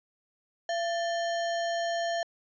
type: tone with sample-and-hold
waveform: sine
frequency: 679 Hz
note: F5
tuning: 49 cents flat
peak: -27 dBFS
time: 0.69-2.23 s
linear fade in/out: 2 ms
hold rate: 2450 Hz
effects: resampled to 16000 Hz